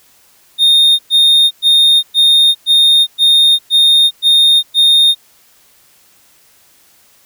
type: tone bursts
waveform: triangle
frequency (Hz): 3676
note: A#7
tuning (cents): -25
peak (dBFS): -4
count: 9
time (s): 0.58-5.15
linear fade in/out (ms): 50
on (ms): 410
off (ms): 110
effects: white hiss -49 dBFS RMS until 7.25 s